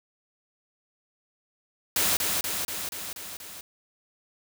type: noise with echo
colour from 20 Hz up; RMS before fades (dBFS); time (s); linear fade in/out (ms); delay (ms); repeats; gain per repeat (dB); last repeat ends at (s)
white; -24; 1.96-2.17; 2; 240; 6; -3; 3.61
effects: none